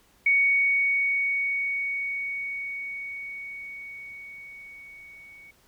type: tone with level ramp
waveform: sine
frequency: 2233 Hz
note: C#7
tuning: 12 cents sharp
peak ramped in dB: -17 to -46 dBFS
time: 0.26-5.51 s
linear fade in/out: 5 ms
effects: pink hiss -61 dBFS RMS until 5.67 s